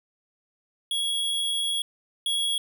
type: tone pair in turn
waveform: square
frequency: 3329 / 3329 Hz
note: G#7 / G#7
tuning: +3 / +3 cents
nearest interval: unison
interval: 0 cents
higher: neither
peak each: -25 / -24 dBFS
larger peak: second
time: 0.91-1.82 / 2.26-2.58 s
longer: first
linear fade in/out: 2 ms
effects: none